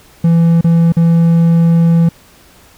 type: tone with dropouts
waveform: triangle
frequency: 167.2 Hz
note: E3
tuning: 25 cents sharp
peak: -4 dBFS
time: 0.24-2.09 s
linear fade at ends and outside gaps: 5 ms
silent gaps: 0.611-0.643 / 0.923-0.967 s
effects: pink hiss -44 dBFS RMS until 2.77 s